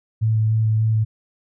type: tone with vibrato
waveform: sine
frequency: 110 Hz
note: A2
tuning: in tune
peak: -15 dBFS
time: 0.21-1.05 s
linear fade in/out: 20 ms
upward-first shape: square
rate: 3.4 Hz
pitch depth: 10 cents each way
effects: none